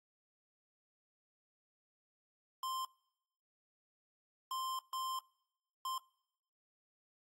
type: tone bursts at uneven times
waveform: square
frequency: 1046.5 Hz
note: C6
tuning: in tune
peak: -38 dBFS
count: 4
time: 2.63-2.85 / 4.51-4.79 / 4.93-5.19 / 5.85-5.98 s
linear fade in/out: 2 ms
effects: noise-tail reverb RT60 0.8 s tail -25 dB re dry + AAC 64 kbps